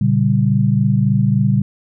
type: chord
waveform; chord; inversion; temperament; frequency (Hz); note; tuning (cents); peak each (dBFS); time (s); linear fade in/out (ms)
sine; G diminished; first; just; 117.6 / 141.12 / 196; Bb2 / Db3 / G3; +16 / +31 / 0; -16; 0.01-1.62; 5
effects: none